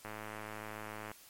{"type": "click train", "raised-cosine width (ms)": 0.5, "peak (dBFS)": -28, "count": 115, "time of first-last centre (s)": [0.05, 1.115], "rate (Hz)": 107, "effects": ["white hiss -58 dBFS RMS until 1.29 s", "MP3 64 kbps"]}